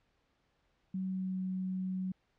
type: tone with pitch glide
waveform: sine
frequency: 188.3 to 186.57 Hz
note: F#3 to F#3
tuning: +31 to +15 cents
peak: -33 dBFS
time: 0.94-2.12 s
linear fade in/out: 5 ms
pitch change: -16 cents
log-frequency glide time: 1.05-1.4 s
effects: pink hiss -75 dBFS RMS until 2.38 s + low-pass 4000 Hz 12 dB/octave